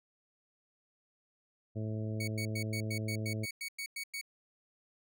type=harmonic tone; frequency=108.7 Hz; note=A2; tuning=21 cents flat; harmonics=1 / 2 / 3 / 4 / 5 / 6; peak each=-35 / -41 / -45 / -47 / -49 / -51 dBFS; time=1.75-3.46 s; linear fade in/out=20 ms
type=tone bursts; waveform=sawtooth; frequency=2234 Hz; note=C#7; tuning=13 cents sharp; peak=-34 dBFS; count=12; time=2.2-4.213 s; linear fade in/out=5 ms; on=77 ms; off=99 ms
effects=none